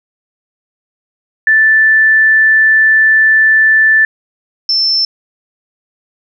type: tone pair in turn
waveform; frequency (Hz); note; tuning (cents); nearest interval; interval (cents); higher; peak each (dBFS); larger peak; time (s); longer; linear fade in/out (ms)
sine; 1760 / 5326; A6 / E8; 0 / +17; octave + perfect fifth; 1917; second; -5 / -9; first; 1.47-4.05 / 4.69-5.05; first; 2
effects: none